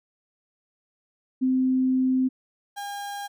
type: tone pair in turn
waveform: sine / 35% pulse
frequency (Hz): 258.8 / 808.7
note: C4 / G#5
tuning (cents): -19 / -46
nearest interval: octave + minor sixth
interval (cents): 1973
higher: second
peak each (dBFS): -19 / -30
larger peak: first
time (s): 1.41-2.29 / 2.76-3.28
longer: first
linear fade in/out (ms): 20
effects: none